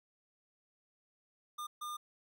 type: tone bursts at uneven times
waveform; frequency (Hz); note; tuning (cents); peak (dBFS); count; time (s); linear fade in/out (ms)
square; 1207; D6; +47; -40; 2; 1.58-1.67 / 1.81-1.97; 10
effects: none